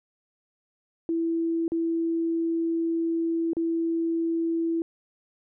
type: tone with dropouts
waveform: sine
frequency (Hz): 331.1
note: E4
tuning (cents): +8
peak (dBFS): -23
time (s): 1.09-4.82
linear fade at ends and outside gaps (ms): 1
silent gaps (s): 1.68-1.719 / 3.533-3.568
effects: none